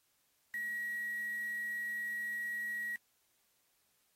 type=tone with quantisation; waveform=sine; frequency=1908 Hz; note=A#6; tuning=40 cents sharp; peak=-36 dBFS; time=0.54-2.96 s; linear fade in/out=2 ms; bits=8; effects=white hiss -75 dBFS RMS until 4.15 s + AAC 48 kbps